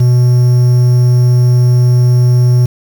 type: tone with quantisation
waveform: triangle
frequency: 123.47 Hz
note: B2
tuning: in tune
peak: -3 dBFS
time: 0-2.66 s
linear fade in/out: 5 ms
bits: 5
effects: none